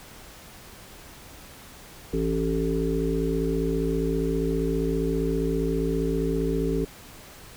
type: harmonic tone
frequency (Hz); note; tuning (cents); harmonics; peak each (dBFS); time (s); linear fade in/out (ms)
55; A1; 0; 1 / 3 / 5 / 7 / 8; -29 / -29 / -29 / -29 / -29; 2.13-6.85; 5
effects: pink hiss -46 dBFS RMS until 7.56 s